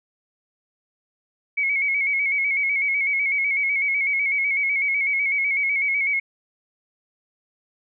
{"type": "tone with vibrato", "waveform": "sine", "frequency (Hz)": 2222, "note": "C#7", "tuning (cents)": 4, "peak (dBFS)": -19, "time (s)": [1.57, 6.2], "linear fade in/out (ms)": 10, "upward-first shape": "square", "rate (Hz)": 8, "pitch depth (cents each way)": 43, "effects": []}